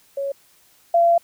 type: tone pair in turn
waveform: sine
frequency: 555 / 682.4 Hz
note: C#5 / F5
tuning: +2 / -40 cents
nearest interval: major third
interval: 358 cents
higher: second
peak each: -22 / -12 dBFS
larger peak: second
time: 0.17-0.32 / 0.94-1.18 s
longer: second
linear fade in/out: 5 ms
effects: white hiss -56 dBFS RMS until 1.23 s